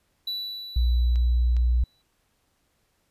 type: tone with exponential decay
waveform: triangle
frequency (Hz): 3951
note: B7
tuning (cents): 0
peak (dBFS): -25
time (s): 0.27-2.02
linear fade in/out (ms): 5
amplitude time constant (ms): 380
type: tone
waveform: sine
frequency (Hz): 60.3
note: B1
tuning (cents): -41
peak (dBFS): -18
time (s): 0.76-1.84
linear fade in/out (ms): 5
type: clicks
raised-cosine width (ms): 0.2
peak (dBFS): -28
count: 2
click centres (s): 1.158 / 1.567
effects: pink hiss -70 dBFS RMS until 3.1 s + resampled to 32000 Hz